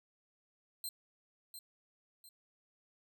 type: tone with echo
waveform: 10% pulse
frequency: 4122 Hz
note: C8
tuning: 27 cents flat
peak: -32 dBFS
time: 0.84-0.89 s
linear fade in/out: 2 ms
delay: 700 ms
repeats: 2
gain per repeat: -8 dB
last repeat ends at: 2.29 s
effects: none